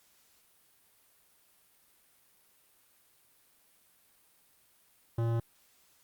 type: tone with hard clipping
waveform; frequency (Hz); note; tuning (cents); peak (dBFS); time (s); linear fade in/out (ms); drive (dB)
sine; 115.7; A#2; -13; -29; 5.18-5.4; 5; 16
effects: white hiss -66 dBFS RMS until 6.03 s + Opus 48 kbps